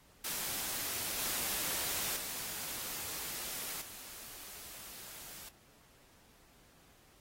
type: noise with level steps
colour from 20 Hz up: white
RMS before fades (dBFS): -38 / -36 / -41 / -49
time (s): 0.24-5.49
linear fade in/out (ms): 5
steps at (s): 1.18 / 2.16 / 3.81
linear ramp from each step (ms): 10
effects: pink hiss -64 dBFS RMS until 7.2 s + AAC 48 kbps